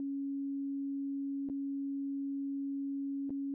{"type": "tone with dropouts", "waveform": "sine", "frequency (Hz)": 277.2, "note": "C#4", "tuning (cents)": 0, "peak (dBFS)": -34, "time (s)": [0, 3.54], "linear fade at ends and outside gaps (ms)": 1, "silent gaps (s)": [[1.489, 1.498], [3.295, 3.304]], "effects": []}